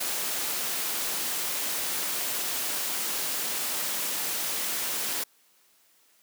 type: noise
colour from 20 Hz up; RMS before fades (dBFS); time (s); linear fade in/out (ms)
white; -30; 0-5.24; 10
effects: white hiss -63 dBFS RMS until 6.22 s + high-pass 200 Hz 12 dB/octave